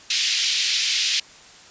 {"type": "band-pass noise", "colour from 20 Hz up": "white", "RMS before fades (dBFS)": -22, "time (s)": [0.1, 1.2], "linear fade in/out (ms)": 5, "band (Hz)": [2400, 5500], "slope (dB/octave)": 24, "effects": ["white hiss -46 dBFS RMS until 1.7 s", "resampled to 16000 Hz"]}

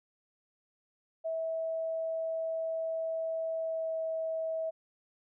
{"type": "tone with pitch glide", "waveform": "sine", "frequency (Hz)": [650, 645.9], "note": ["E5", "E5"], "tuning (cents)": [-24, -35], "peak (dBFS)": -31, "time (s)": [1.24, 4.71], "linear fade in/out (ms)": 20, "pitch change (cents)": -11, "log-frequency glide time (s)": [3.55, 3.99], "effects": []}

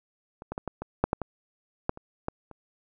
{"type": "clicks", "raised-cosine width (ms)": 1, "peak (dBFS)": [-27, -19, -18, -18, -20, -7, -10, -17, -10, -28, -15, -30], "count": 12, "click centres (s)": [0.421, 0.52, 0.579, 0.677, 0.82, 1.04, 1.131, 1.217, 1.894, 1.974, 2.284, 2.513], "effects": []}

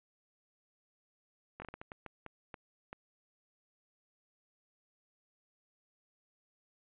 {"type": "slowing click train", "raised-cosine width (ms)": 0.5, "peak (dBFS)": -29, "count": 11, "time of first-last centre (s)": [1.6, 2.929], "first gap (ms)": 20, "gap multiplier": 1.39, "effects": ["resampled to 8000 Hz"]}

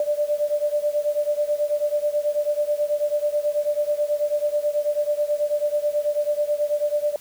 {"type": "beating tone pair", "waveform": "sine", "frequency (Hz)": [587.3, 596.5], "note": ["D5", "D5"], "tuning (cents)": [0, 27], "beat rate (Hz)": 9.2, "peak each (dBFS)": [-22, -24], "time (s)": [0, 7.16], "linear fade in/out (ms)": 2, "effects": ["white hiss -47 dBFS RMS until 7.2 s"]}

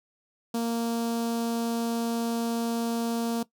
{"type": "tone with notch filter", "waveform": "sawtooth", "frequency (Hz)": 231.9, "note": "A#3", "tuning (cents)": -9, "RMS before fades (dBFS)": -28, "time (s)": [0.54, 3.43], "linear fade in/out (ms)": 5, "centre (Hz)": 2000, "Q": 0.83, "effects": ["noise-tail reverb RT60 0.1 s tail -18 dB re dry"]}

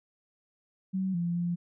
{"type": "tone with pitch steps", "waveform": "sine", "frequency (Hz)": [189.2, 172.1, 173.6], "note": ["F#3", "F3", "F3"], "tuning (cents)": [39, -25, -10], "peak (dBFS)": -27, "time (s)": [0.93, 1.56], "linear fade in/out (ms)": 20, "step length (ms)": 210, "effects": []}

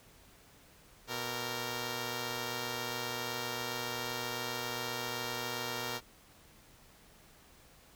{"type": "tone pair together", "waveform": "5% pulse", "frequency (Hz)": [122.69, 463.2], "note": ["B2", "A#4"], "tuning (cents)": [-11, -11], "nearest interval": "octave + major seventh", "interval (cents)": 2300, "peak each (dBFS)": [-28, -26], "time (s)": [1.07, 6.01], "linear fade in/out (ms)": 50, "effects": ["pink hiss -60 dBFS RMS until 7.95 s"]}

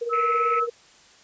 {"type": "tone with tremolo", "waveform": "sine", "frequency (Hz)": 471.3, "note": "A#4", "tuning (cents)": 19, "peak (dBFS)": -23, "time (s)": [0.01, 0.7], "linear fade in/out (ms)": 10, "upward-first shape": "sine", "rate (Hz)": 18, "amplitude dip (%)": 70}
{"type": "tone", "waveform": "sine", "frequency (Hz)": 1300, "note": "E6", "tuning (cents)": -24, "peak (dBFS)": -20, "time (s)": [0.09, 0.67], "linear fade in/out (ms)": 50}
{"type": "band-pass noise", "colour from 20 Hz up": "white", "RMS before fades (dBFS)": -36, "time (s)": [0.13, 0.6], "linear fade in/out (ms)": 2, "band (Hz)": [2000, 2500], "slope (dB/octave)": 96}
{"effects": ["white hiss -53 dBFS RMS until 1.23 s", "resampled to 16000 Hz"]}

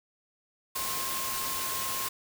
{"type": "tone in noise", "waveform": "sine", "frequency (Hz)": 1064, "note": "C6", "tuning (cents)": 29, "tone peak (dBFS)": -37, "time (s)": [0.75, 2.09], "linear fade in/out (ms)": 10, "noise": "white", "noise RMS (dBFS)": -33, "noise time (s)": [0.75, 2.09], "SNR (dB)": -7, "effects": []}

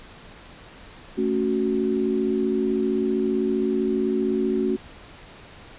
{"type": "chord", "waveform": "sine", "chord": "F# minor", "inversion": "first", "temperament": "just", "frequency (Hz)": [222, 277.5, 370], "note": ["A3", "C#4", "F#4"], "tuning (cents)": [16, 2, 0], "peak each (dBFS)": [-25, -26, -23], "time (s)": [1.17, 4.77], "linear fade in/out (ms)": 20, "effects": ["pink hiss -45 dBFS RMS until 5.78 s", "resampled to 8000 Hz"]}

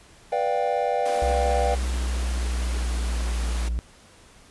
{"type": "chord", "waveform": "triangle", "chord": "G dominant seventh", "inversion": "first", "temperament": "just", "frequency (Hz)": [490, 588, 705.6, 784], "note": ["B4", "D5", "F5", "G5"], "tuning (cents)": [-14, 2, 18, 0], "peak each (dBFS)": -25, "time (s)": [0.32, 1.75], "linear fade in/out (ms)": 5}
{"type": "high-pass noise", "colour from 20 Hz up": "pink", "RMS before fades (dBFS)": -37, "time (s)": [1.05, 3.69], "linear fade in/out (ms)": 10, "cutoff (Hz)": 210, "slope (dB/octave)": 48}
{"type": "tone with pitch glide", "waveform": "triangle", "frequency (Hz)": [63.7, 58.41], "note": ["C2", "A#1"], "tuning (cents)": [-46, 4], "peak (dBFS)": -21, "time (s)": [1.22, 3.79], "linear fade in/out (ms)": 0, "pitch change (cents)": -150, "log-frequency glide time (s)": [1.49, 3.32]}
{"effects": ["pink hiss -52 dBFS RMS until 4.5 s", "resampled to 24000 Hz"]}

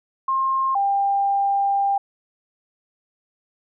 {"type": "tone pair in turn", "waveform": "sine", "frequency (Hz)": [1065, 795.6], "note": ["C6", "G5"], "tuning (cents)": [30, 25], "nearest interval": "perfect fourth", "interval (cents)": 505, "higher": "first", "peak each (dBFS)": [-18, -17], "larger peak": "second", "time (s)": [[0.28, 0.75], [0.75, 1.98]], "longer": "second", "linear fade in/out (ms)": 5, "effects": []}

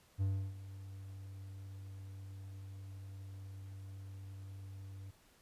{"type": "tone with ADSR envelope", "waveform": "triangle", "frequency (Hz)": 97, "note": "G2", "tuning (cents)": -18, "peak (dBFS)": -28, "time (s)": [0.18, 5.11], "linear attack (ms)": 36, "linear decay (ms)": 320, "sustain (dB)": -16, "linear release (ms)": 8, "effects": ["pink hiss -67 dBFS RMS until 5.41 s", "resampled to 32000 Hz"]}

